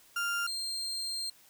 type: tone pair in turn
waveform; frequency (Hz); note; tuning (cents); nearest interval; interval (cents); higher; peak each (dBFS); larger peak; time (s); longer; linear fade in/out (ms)
35% pulse; 1396.9 / 4186; F6 / C8; 0 / 0; octave + perfect fifth; 1900; second; -28 / -32; first; 0.16-0.47 / 0.47-1.3; second; 5
effects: white hiss -60 dBFS RMS until 1.49 s